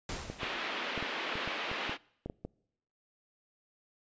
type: noise with exponential decay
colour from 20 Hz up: pink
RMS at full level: -36 dBFS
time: 0.09-0.88 s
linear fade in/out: 2 ms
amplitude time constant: 170 ms
type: clicks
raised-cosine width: 2 ms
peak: -25 dBFS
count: 11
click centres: 0.3 / 0.432 / 0.977 / 1.026 / 1.355 / 1.476 / 1.715 / 1.895 / 2.26 / 2.299 / 2.45 s
type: band-pass noise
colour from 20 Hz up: white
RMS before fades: -37 dBFS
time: 0.38-1.98 s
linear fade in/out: 50 ms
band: 230 to 3200 Hz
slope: 24 dB/octave
effects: noise-tail reverb RT60 0.8 s tail -25 dB re dry + resampled to 16000 Hz